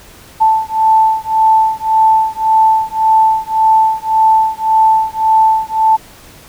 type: beating tone pair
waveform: sine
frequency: 880 / 881.8 Hz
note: A5 / A5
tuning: 0 / +4 cents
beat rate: 1.8 Hz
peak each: -11 dBFS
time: 0.4-5.97 s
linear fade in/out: 20 ms
effects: pink hiss -39 dBFS RMS until 6.48 s